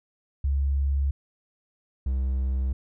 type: tone pair in turn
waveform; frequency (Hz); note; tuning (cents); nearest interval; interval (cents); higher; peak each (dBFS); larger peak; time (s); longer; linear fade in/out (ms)
sine / triangle; 69.3 / 65.41; C#2 / C2; 0 / 0; minor second; 100; first; -21; neither; 0.44-1.11 / 2.06-2.73; neither; 5
effects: none